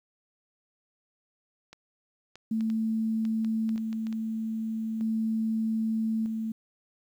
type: clicks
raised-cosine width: 0.2 ms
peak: -29 dBFS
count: 11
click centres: 1.73 / 2.356 / 2.608 / 2.701 / 3.252 / 3.447 / 3.692 / 3.779 / 3.929 / 4.069 / 4.127 s
type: tone with tremolo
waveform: sine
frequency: 221.9 Hz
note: A3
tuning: 15 cents sharp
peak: -25 dBFS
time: 2.51-6.52 s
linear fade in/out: 5 ms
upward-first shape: square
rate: 0.4 Hz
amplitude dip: 35%
effects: 10-bit